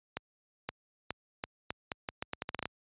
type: accelerating click train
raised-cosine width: 0.3 ms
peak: -18 dBFS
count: 15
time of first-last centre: 0.17-2.656 s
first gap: 520 ms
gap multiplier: 0.8
effects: high-pass 60 Hz 12 dB/octave + resampled to 8000 Hz